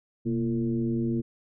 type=tone with frequency modulation; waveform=sine; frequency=233.1 Hz; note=A#3; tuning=in tune; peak=-24 dBFS; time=0.25-1.22 s; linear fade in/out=20 ms; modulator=108 Hz; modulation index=1.1; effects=none